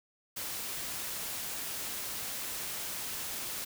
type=noise; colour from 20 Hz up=white; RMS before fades=-38 dBFS; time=0.36-3.65 s; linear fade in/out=10 ms; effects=none